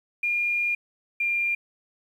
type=tone pair in turn; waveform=sine; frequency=2415 / 2394 Hz; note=D7 / D7; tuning=+48 / +33 cents; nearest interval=unison; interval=15 cents; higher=first; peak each=-22 dBFS; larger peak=neither; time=0.23-0.75 / 1.2-1.55 s; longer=first; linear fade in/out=5 ms; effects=9-bit